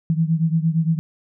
sine beating tone pair, 160.1 / 168.8 Hz, D#3 / E3, +50 / +41 cents, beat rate 8.7 Hz, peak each -18 / -21 dBFS, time 0.1-0.99 s, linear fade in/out 0 ms, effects none

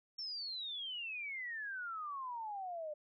sine exponential sweep, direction down, 5480 to 590 Hz, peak -40 dBFS, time 0.18-2.94 s, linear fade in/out 10 ms, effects none

